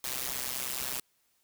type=noise with amplitude modulation; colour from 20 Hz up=white; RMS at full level=-31 dBFS; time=0.04-1 s; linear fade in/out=2 ms; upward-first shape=sine; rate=129 Hz; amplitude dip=95%; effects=white hiss -72 dBFS RMS until 1.43 s